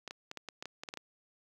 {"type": "clicks", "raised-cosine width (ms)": 0.2, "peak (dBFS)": -24, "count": 11, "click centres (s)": [0.077, 0.109, 0.314, 0.373, 0.487, 0.625, 0.656, 0.835, 0.888, 0.939, 0.973], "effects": ["high-pass 200 Hz 12 dB/octave", "10-bit"]}